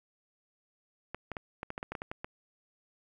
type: clicks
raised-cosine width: 0.5 ms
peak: -22 dBFS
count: 12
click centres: 1.146 / 1.317 / 1.368 / 1.631 / 1.704 / 1.779 / 1.829 / 1.92 / 1.952 / 2.019 / 2.115 / 2.245 s
effects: 10-bit